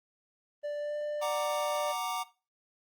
triangle tone with pitch glide, 587.3 to 594.1 Hz, D5 to D5, 0 to +20 cents, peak -30 dBFS, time 0.63-1.93 s, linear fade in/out 20 ms, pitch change +20 cents, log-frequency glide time 0.79-0.97 s
square chord, Gb augmented, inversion none, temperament equal, 740 / 932.3 / 1174.7 Hz, Gb5 / Bb5 / D6, 0 / 0 / 0 cents, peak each -37 dBFS, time 1.21-2.24 s, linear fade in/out 20 ms
effects noise-tail reverb RT60 0.3 s tail -17 dB re dry + Opus 24 kbps

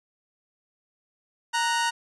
sawtooth tone pair together, 931.1 / 1478 Hz, A#5 / F#6, -2 / -2 cents, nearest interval minor sixth, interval 800 cents, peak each -20 / -25 dBFS, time 1.53-1.91 s, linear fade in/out 20 ms, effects resampled to 22050 Hz

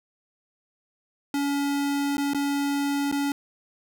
square tone with dropouts, 282.9 Hz, C#4, 35 cents sharp, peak -24 dBFS, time 1.34-3.32 s, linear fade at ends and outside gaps 2 ms, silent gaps 2.17-2.18 / 2.335-2.346 / 3.115-3.124 s, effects none

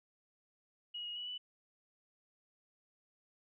sine tone with pitch steps, 2901 / 2881 / 2940 / 2973 Hz, F#7 / F#7 / F#7 / F#7, -35 / -47 / -12 / +8 cents, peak -40 dBFS, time 0.94-1.38 s, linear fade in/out 10 ms, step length 110 ms, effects none

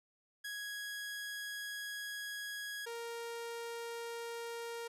sawtooth tone pair in turn, 1661.2 / 466.2 Hz, G#6 / A#4, 0 / 0 cents, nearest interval octave + minor seventh, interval 2200 cents, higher first, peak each -37 / -37 dBFS, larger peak neither, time 0.44-2.86 / 2.86-4.88 s, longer first, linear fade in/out 10 ms, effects resampled to 32000 Hz

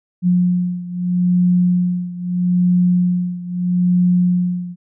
sine beating tone pair, 178.5 / 179.28 Hz, F3 / F3, +38 / +46 cents, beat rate 0.78 Hz, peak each -15 / -18 dBFS, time 0.22-4.76 s, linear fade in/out 50 ms, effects none

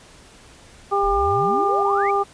harmonic tone, 400 Hz, G4, 35 cents sharp, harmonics 1 / 2 / 3, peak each -21 / -21 / -21 dBFS, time 0.91-2.24 s, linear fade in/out 20 ms
sine exponential sweep, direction up, 30.76 to 2400 Hz, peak -26 dBFS, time 1.03-2.11 s, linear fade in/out 10 ms
effects pink hiss -47 dBFS RMS until 2.33 s + resampled to 22050 Hz

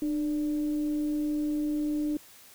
sine tone with frequency modulation, 300 Hz, D4, 37 cents sharp, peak -26 dBFS, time 0.02-2.17 s, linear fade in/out 2 ms, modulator 279 Hz, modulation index 0.23, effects white hiss -53 dBFS RMS until 2.54 s

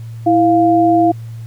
sine tone pair together, 329.6 / 698.5 Hz, E4 / F5, 0 / 0 cents, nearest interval octave + minor second, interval 1300 cents, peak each -11 dBFS, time 0.26-1.12 s, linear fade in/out 10 ms, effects added 114 Hz sine -26 dBFS peak until 1.46 s + pink hiss -49 dBFS RMS until 1.46 s

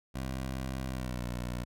15% pulse tone with pitch glide, 65.41 to 60.68 Hz, C2 to B1, 0 to -30 cents, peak -28 dBFS, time 0.14-1.65 s, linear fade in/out 20 ms, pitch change -130 cents, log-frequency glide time 0.86-1.25 s, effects none

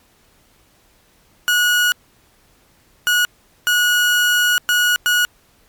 30% pulse tone bursts at uneven times, 1455 Hz, F#6, 29 cents flat, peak -10 dBFS, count 5, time 1.48-1.92 / 3.07-3.25 / 3.67-4.58 / 4.69-4.96 / 5.06-5.25 s, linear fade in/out 0 ms, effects pink hiss -55 dBFS RMS until 5.68 s + MP3 96 kbps

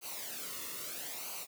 white noise with flanger, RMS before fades -42 dBFS, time 0.01-1.47 s, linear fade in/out 50 ms, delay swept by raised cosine 0.56 to 1.3 ms, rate 0.77 Hz, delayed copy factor -0.7, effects none

